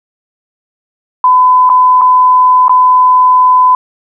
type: tone with dropouts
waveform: sine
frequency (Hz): 1008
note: B5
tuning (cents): +35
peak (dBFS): -3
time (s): 1.24-3.75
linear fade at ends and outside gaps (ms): 2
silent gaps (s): 1.693-1.699 / 2.012-2.016 / 2.682-2.694
effects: none